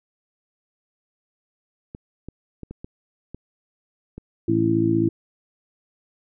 clicks, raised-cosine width 3 ms, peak -22 dBFS, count 7, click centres 1.949 / 2.286 / 2.633 / 2.71 / 2.845 / 3.346 / 4.18 s
harmonic tone, 55.4 Hz, A1, 13 cents sharp, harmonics 2 / 3 / 4 / 5 / 6, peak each -25 / -27 / -29 / -25 / -19 dBFS, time 4.48-5.09 s, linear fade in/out 5 ms
effects none

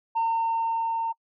sine tone with level ramp, 911 Hz, A#5, 40 cents flat, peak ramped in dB -19 to -24 dBFS, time 0.15-1.13 s, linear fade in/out 20 ms, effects noise-tail reverb RT60 0.1 s tail -26 dB re dry + tanh soft clip ceiling -20 dBFS

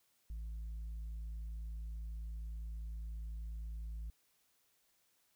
sine tone, 55 Hz, A1, in tune, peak -38 dBFS, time 0.3-4.1 s, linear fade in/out 0 ms, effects tanh soft clip ceiling -40 dBFS + white hiss -75 dBFS RMS until 5.35 s

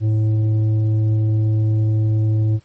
sine tone with tanh clipping, 108.6 Hz, A2, 22 cents flat, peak -15 dBFS, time 0-2.6 s, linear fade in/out 50 ms, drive 7 dB, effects pink hiss -57 dBFS RMS until 2.64 s + MP3 32 kbps

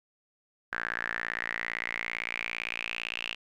sawtooth tone with band-pass filter sweep, 57.7 Hz, A#1, 17 cents flat, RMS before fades -35 dBFS, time 0.72-3.35 s, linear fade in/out 10 ms, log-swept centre 1600 to 2800 Hz, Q 7.1, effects none

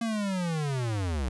square linear sweep, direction down, 233.1 to 59 Hz, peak -28 dBFS, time 0.01-1.29 s, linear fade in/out 5 ms, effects resampled to 24000 Hz

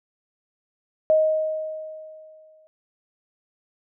sine tone with exponential decay, 626 Hz, D#5, 10 cents sharp, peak -13 dBFS, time 1.1-2.67 s, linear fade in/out 0 ms, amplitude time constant 340 ms, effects none

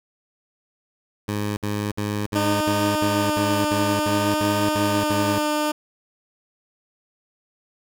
15% pulse tone bursts, 103.83 Hz, G#2, in tune, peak -17 dBFS, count 12, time 1.28-5.387 s, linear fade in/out 5 ms, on 290 ms, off 57 ms
15% pulse tone with vibrato, 303.4 Hz, D#4, 44 cents flat, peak -14 dBFS, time 2.35-5.72 s, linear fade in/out 10 ms, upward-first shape sine, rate 0.57 Hz, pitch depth 15 cents each way
effects none

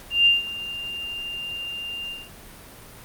sine tone with ADSR envelope, 2794 Hz, F7, in tune, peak -12 dBFS, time 0.1-2.3 s, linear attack 160 ms, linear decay 160 ms, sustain -17 dB, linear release 230 ms, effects pink hiss -44 dBFS RMS until 3.04 s + Opus 48 kbps

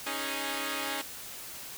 5% pulse chord, C# suspended second, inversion none, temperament equal with one note detuned, 276.1 / 311.1 / 415.3 Hz, C#4 / D#4 / G#4, -7 / 0 / 0 cents, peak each -24 / -25 / -28 dBFS, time 0.06-1.02 s, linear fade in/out 10 ms, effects white hiss -43 dBFS RMS until 1.77 s

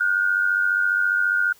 sine tone pair together, 1433 / 1527.7 Hz, F6 / G6, +44 / -45 cents, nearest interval minor second, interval 111 cents, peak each -19 / -23 dBFS, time 0-1.53 s, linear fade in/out 10 ms, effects white hiss -54 dBFS RMS until 1.59 s

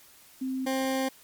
sine / 20% pulse tone pair in turn, 261.6 / 264.6 Hz, C4 / C4, 0 / +20 cents, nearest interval unison, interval 20 cents, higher second, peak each -28 / -21 dBFS, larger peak second, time 0.41-0.66 / 0.66-1.09 s, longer second, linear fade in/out 10 ms, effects white hiss -55 dBFS RMS until 1.23 s + MP3 96 kbps

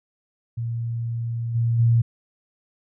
sine tone with level steps, 116.54 Hz, A#2, in tune, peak -24 / -18 / -14 dBFS, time 0.57-2.02 s, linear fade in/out 10 ms, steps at 1.54 / 1.78 s, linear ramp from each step 20 ms, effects none

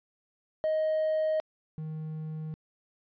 triangle tone pair in turn, 626 / 156.5 Hz, D#5 / D#3, +10 / +10 cents, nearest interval 2 octaves, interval 2400 cents, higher first, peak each -22 / -32 dBFS, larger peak first, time 0.64-1.4 / 1.78-2.54 s, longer neither, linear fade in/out 0 ms, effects tanh soft clip ceiling -20 dBFS + resampled to 11025 Hz

